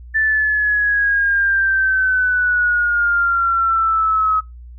sine exponential sweep, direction down, 1766 to 1273 Hz, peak -13 dBFS, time 0.14-4.41 s, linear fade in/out 20 ms, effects noise-tail reverb RT60 0.2 s tail -24 dB re dry + added 60 Hz sine -34 dBFS peak until 4.78 s

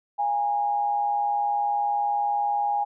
sine tone with amplitude modulation, 820 Hz, G#5, 22 cents flat, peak -19 dBFS, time 0.18-2.85 s, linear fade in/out 20 ms, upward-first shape sine, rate 120 Hz, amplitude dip 55%, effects none

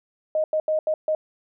sine tone bursts at uneven times, 622.3 Hz, D#5, in tune, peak -19 dBFS, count 5, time 0.35-0.44 / 0.53-0.6 / 0.68-0.79 / 0.87-0.94 / 1.08-1.15 s, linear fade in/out 2 ms, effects none

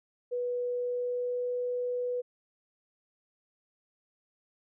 sine tone with pitch glide, 490 to 492.8 Hz, B4 to B4, -14 to -4 cents, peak -29 dBFS, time 0.31-2.22 s, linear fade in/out 20 ms, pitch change +10 cents, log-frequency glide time 0.63-1.5 s, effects none

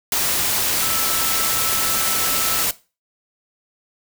sine tone in noise, 1318.5 Hz, E6, in tune, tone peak -29 dBFS, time 0.82-2.63 s, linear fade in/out 2 ms, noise white, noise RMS -20 dBFS, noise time 0.12-2.71 s, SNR -12 dB, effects noise-tail reverb RT60 0.3 s tail -18 dB re dry

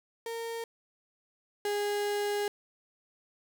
35% pulse tone pair in turn, 460 / 411 Hz, A#4 / G#4, -23 / -18 cents, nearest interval major second, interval 195 cents, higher first, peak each -33 / -27 dBFS, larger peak second, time 0.26-0.64 / 1.65-2.48 s, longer second, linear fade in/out 2 ms, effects none

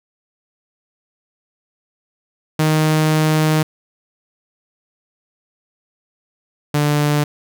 sawtooth tone pair in turn, 155.56 / 147.66 Hz, D#3 / D3, 0 / +10 cents, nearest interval minor second, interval 90 cents, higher first, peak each -9 / -10 dBFS, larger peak first, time 2.59-3.63 / 6.74-7.24 s, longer first, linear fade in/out 5 ms, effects none

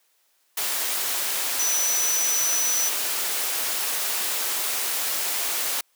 sine tone in noise, 5950 Hz, F#8, 9 cents sharp, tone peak -22 dBFS, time 1.59-2.89 s, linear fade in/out 5 ms, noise white, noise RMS -26 dBFS, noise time 0.57-5.81 s, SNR +1 dB, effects white hiss -66 dBFS RMS until 5.95 s + high-pass 400 Hz 12 dB/octave

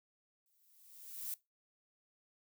violet noise with exponential growth, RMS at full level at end -39 dBFS, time 0.46-1.34 s, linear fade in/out 1 ms, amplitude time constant 190 ms, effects noise-tail reverb RT60 0.2 s tail -20 dB re dry

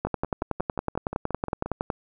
two click trains, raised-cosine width 1 ms, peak -11 / -17 dBFS, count 21 / 10, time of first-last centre 0.05-1.902 / 0.07-1.66 s, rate 10.8 / 5.66 Hz, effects none

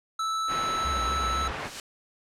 square tone, 1314 Hz, E6, 6 cents flat, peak -27 dBFS, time 0.19-1.48 s, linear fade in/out 5 ms
white low-pass noise, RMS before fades -35 dBFS, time 0.47-1.71 s, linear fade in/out 50 ms, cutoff 1700 Hz, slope 12 dB/octave
sine tone with vibrato, 65.41 Hz, C2, in tune, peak -31 dBFS, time 0.84-1.52 s, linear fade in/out 10 ms, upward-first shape sine, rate 3.9 Hz, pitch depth 130 cents each way
white noise with exponential growth, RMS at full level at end -33 dBFS, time 1.2-1.8 s, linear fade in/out 1 ms, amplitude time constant 130 ms
effects low-pass 7000 Hz 12 dB/octave

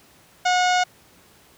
harmonic tone, 726 Hz, F#5, 33 cents flat, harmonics 1 / 2 / 3 / 4 / 5 / 6 / 7 / 8 / 9 / 10, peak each -18 / -24 / -28 / -30 / -32 / -34 / -35 / -36 / -37 / -38 dBFS, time 0.45-0.84 s, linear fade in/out 10 ms, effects pink hiss -53 dBFS RMS until 1.57 s + high-pass 80 Hz 12 dB/octave

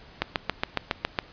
click train, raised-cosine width 0.3 ms, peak -7 dBFS, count 8, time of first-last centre 0.22-1.188 s, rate 7.23 Hz, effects pink hiss -50 dBFS RMS until 1.32 s + resampled to 11025 Hz

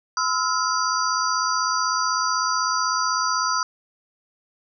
sine tone cluster, 1018 / 1302 / 1398 / 4742 / 5870 Hz, C6 / E6 / F6 / D8 / F#8, -48 / -22 / +1 / +16 / -15 cents, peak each -26 / -24 / -27 / -28 / -29 dBFS, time 0.17-3.63 s, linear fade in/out 2 ms, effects none

